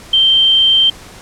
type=tone; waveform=sine; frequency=3136 Hz; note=G7; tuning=in tune; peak=-7 dBFS; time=0.13-0.9 s; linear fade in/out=5 ms; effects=pink hiss -36 dBFS RMS until 1.21 s + low-pass 10000 Hz 12 dB/octave